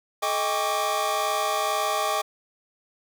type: tone cluster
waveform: 45% pulse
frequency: 429.8 / 627 / 800 / 1109 / 1171 Hz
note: A4 / D#5 / G5 / C#6 / D6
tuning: -41 / +13 / +35 / 0 / -5 cents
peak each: -35 / -29 / -29 / -31 / -28 dBFS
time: 0.22-2.22 s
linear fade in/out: 10 ms
effects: none